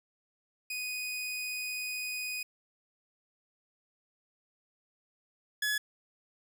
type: tone pair in turn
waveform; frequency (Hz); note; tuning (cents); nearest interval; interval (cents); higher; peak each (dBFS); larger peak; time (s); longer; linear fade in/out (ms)
sawtooth; 2489 / 1698.8; D#7 / G#6; 0 / +39; perfect fifth; 661; first; -31 / -25; second; 0.7-2.43 / 5.62-5.78; first; 5
effects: none